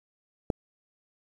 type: click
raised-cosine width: 2 ms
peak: -12 dBFS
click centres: 0.502 s
effects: 8-bit